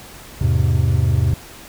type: chord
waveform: triangle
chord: E augmented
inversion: none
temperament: just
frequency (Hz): 82.41 / 103.01 / 128.76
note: E2 / G#2 / B#2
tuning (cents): 0 / -14 / -27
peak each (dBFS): -16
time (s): 0.41-1.34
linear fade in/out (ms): 5
effects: pink hiss -39 dBFS RMS until 1.68 s